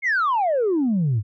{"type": "exponential sweep", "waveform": "sine", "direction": "down", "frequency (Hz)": [2217, 97.1], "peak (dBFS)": -16, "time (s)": [0.02, 1.23], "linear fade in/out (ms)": 50, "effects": ["tanh soft clip ceiling -15 dBFS"]}